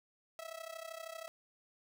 sawtooth tone with amplitude modulation, 653 Hz, E5, 17 cents flat, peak -37 dBFS, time 0.39-1.28 s, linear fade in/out 0 ms, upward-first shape sine, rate 32.8 Hz, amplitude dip 85%, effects none

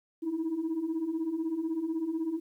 sine beating tone pair, 311.1 / 327.1 Hz, D#4 / E4, 0 / -13 cents, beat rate 16 Hz, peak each -34 / -29 dBFS, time 0.22-2.4 s, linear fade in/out 20 ms, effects tanh soft clip ceiling -25 dBFS + 11-bit

